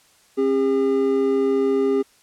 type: tone pair together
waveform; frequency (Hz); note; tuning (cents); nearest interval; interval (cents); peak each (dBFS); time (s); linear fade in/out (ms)
triangle; 269.4 / 403.6; C#4 / G#4; -49 / -49; perfect fifth; 700; -20 / -16; 0.37-2.03; 20
effects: white hiss -56 dBFS RMS until 2.22 s + low-pass 10000 Hz 12 dB/octave